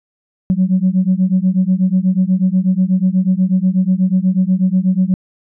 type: beating tone pair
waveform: sine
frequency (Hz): 182 / 190.2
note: F#3 / F#3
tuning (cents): -28 / +48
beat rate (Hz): 8.2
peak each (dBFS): -13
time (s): 0.5-5.14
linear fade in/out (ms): 0
effects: tanh soft clip ceiling -5 dBFS